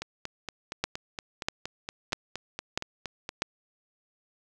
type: two click trains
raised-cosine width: 0.2 ms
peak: -17 / -9 dBFS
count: 15 / 5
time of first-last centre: 0.02-3.291 / 0.84-3.421 s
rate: 4.28 / 1.55 Hz
effects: none